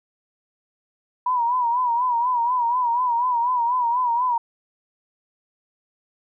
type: tone with vibrato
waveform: sine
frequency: 970 Hz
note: B5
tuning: 31 cents flat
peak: -18 dBFS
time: 1.26-4.38 s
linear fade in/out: 5 ms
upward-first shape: sine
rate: 4.1 Hz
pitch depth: 80 cents each way
effects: none